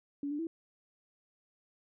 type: tone with pitch steps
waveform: sine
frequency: 284.7 / 293.7 / 328.9 Hz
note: C#4 / D4 / E4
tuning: +46 / 0 / -4 cents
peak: -33 dBFS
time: 0.23-0.47 s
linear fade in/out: 2 ms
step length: 80 ms
effects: none